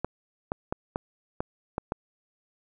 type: clicks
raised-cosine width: 1 ms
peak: -14 dBFS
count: 7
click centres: 0.046 / 0.519 / 0.725 / 0.959 / 1.405 / 1.781 / 1.921 s
effects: none